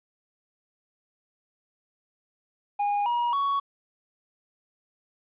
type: tone with pitch steps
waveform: triangle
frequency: 818 / 956.1 / 1117.4 Hz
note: G#5 / A#5 / C#6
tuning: -26 / +44 / +13 cents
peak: -21 dBFS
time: 2.79-3.6 s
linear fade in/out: 10 ms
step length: 270 ms
effects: resampled to 8000 Hz + 10-bit